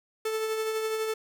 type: tone with tremolo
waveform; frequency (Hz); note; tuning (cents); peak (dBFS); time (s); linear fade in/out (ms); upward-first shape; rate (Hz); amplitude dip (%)
45% pulse; 439.2; A4; -3; -26; 0.25-1.14; 5; triangle; 12; 40
effects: none